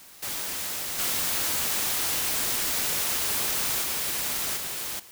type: noise with level steps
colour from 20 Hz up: white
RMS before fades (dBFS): -32 / -27 / -29 / -33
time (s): 0.22-5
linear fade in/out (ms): 10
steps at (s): 0.98 / 3.81 / 4.56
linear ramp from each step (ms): 20
effects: white hiss -49 dBFS RMS until 5.11 s